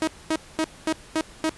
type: tone bursts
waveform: sawtooth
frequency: 317.3 Hz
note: D#4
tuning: 34 cents sharp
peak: -17 dBFS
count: 6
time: 0.02-1.494 s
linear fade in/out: 0 ms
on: 54 ms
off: 230 ms
effects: pink hiss -47 dBFS RMS until 1.57 s + resampled to 24000 Hz